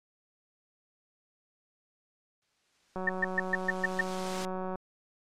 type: noise with exponential growth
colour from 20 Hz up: white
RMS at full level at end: -35 dBFS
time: 2.42-4.45 s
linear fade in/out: 0 ms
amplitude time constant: 440 ms
type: click train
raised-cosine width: 1 ms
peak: -23 dBFS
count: 335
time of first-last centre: 2.96-4.756 s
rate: 186 Hz
type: tone bursts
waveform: sine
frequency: 1810 Hz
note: A6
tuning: 48 cents sharp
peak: -22 dBFS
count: 7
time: 3.07-4.011 s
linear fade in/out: 5 ms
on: 23 ms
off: 130 ms
effects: low-pass 6000 Hz 12 dB/octave + MP3 64 kbps